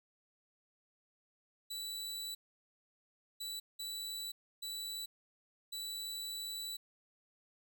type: tone bursts at uneven times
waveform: sawtooth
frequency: 3951 Hz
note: B7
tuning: in tune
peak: -37 dBFS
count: 5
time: 1.7-2.35 / 3.4-3.6 / 3.79-4.32 / 4.62-5.06 / 5.72-6.77 s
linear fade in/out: 10 ms
effects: none